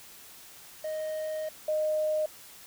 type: tone pair in turn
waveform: triangle / sine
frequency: 622.3 / 616.6 Hz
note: D#5 / D#5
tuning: 0 / -16 cents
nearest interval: unison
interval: 16 cents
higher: first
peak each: -29 / -25 dBFS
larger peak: second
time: 0.84-1.49 / 1.68-2.26 s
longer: first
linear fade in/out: 5 ms
effects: white hiss -50 dBFS RMS until 2.66 s